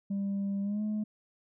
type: tone with pitch glide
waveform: sine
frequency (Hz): 198.4 to 212.6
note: G3 to G#3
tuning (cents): +21 to +41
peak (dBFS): -27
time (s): 0.1-1.04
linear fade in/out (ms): 10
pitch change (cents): +120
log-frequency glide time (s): 0.62-0.82
effects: tanh soft clip ceiling -28 dBFS